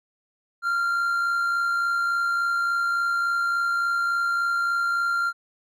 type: tone with amplitude modulation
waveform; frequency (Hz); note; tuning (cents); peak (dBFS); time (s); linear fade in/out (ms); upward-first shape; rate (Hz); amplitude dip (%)
triangle; 1387; F6; -12; -18; 0.62-5.33; 50; sine; 63.5; 30
effects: none